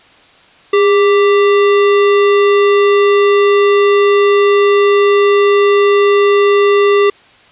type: tone with sample-and-hold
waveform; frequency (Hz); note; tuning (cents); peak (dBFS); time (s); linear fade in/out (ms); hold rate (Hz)
sine; 406.5; G#4; -37; -6; 0.73-7.1; 5; 1575
effects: white hiss -44 dBFS RMS until 7.51 s + resampled to 8000 Hz